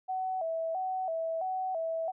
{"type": "tone with vibrato", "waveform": "sine", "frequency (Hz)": 700, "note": "F5", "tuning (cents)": 4, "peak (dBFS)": -30, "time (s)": [0.08, 2.12], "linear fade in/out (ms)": 20, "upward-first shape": "square", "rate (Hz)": 1.5, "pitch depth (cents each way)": 120, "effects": []}